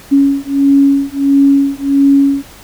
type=beating tone pair; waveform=sine; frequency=277.2 / 278.7 Hz; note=C#4 / C#4; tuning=0 / +9 cents; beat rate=1.5 Hz; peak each=-10 dBFS; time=0.11-2.43 s; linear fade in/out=20 ms; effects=pink hiss -37 dBFS RMS until 2.63 s